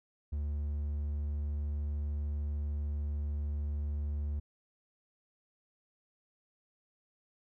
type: tone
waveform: triangle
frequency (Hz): 73.3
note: D2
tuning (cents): -3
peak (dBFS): -30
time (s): 0.32-4.4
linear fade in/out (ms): 10
effects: none